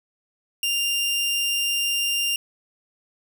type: tone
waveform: sawtooth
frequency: 2794 Hz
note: F7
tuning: in tune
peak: -18 dBFS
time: 0.63-2.36 s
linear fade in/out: 2 ms
effects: none